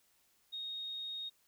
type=tone; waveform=sine; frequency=3729 Hz; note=A#7; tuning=in tune; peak=-39 dBFS; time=0.52-1.3 s; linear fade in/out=20 ms; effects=white hiss -72 dBFS RMS until 1.47 s